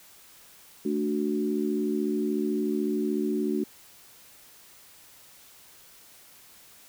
sine chord, D major, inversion second, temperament equal, 220 / 293.7 / 370 Hz, A3 / D4 / F#4, 0 / 0 / 0 cents, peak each -29 dBFS, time 0.85-3.64 s, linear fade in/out 5 ms, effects white hiss -53 dBFS RMS until 6.88 s

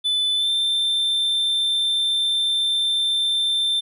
triangle tone with pitch glide, 3501 to 3566 Hz, A7 to A7, -9 to +22 cents, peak -17 dBFS, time 0.04-3.81 s, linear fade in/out 20 ms, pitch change +31 cents, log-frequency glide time 0.35-0.5 s, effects none

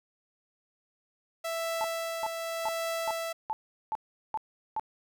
sawtooth tone with tremolo, 661 Hz, E5, 5 cents sharp, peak -26 dBFS, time 1.44-3.33 s, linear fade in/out 10 ms, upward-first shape triangle, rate 0.86 Hz, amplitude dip 40%
sine tone bursts, 874 Hz, A5, 12 cents flat, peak -28 dBFS, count 8, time 1.81-4.796 s, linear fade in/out 0 ms, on 32 ms, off 390 ms
effects none

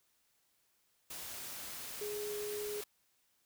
sine tone in noise, 417 Hz, G#4, 7 cents sharp, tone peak -38 dBFS, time 2.01-2.81 s, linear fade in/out 5 ms, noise white, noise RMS -45 dBFS, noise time 1.1-2.84 s, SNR +4 dB, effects white hiss -75 dBFS RMS until 3.45 s

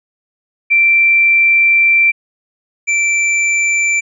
sine / square tone pair in turn, 2349 / 2340 Hz, D7 / D7, 0 / -7 cents, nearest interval unison, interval 7 cents, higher first, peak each -7 / -12 dBFS, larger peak first, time 0.7-2.12 / 2.87-4.01 s, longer first, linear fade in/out 20 ms, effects resampled to 22050 Hz

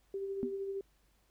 sine tone with tremolo, 392 Hz, G4, in tune, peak -34 dBFS, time 0.14-0.81 s, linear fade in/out 2 ms, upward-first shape sine, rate 13 Hz, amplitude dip 35%
sine tone with exponential decay, 246.9 Hz, B3, in tune, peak -28 dBFS, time 0.43-0.55 s, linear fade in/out 0 ms, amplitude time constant 25 ms
effects added 50 Hz sine -70 dBFS peak until 1.3 s + pink hiss -73 dBFS RMS until 1.3 s

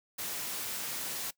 white noise, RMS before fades -37 dBFS, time 0.18-1.31 s, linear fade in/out 10 ms, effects noise-tail reverb RT60 0.1 s tail -21 dB re dry + high-pass 100 Hz 12 dB/octave

